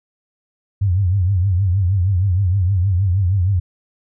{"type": "tone with vibrato", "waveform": "sine", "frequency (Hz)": 93.9, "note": "F#2", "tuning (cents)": 26, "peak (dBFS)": -13, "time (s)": [0.81, 3.6], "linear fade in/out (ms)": 10, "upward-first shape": "triangle", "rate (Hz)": 6.4, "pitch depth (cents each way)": 170, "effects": []}